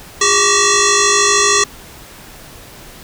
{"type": "tone with frequency modulation", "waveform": "sine", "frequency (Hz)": 2637, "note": "E7", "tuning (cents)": 0, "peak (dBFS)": -9, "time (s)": [0.21, 1.64], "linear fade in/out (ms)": 5, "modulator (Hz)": 761, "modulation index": 6.1, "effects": ["pink hiss -37 dBFS RMS until 3.03 s"]}